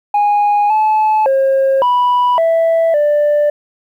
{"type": "tone with pitch steps", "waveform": "sine", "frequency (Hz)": [825, 863, 538, 984, 659, 590], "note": ["G#5", "A5", "C5", "B5", "E5", "D5"], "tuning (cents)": [-12, -34, 48, -7, -1, 8], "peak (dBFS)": -7, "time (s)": [0.14, 3.5], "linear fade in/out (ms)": 5, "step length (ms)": 560, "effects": ["tanh soft clip ceiling -8 dBFS", "8-bit"]}